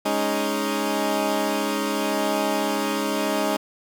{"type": "chord", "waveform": "15% pulse", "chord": "Ab suspended fourth", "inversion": "none", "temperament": "equal", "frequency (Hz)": [207.7, 277.2, 311.1], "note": ["Ab3", "Db4", "Eb4"], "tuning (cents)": [0, 0, 0], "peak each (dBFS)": -20, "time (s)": [0.05, 3.57], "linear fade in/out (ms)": 10, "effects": []}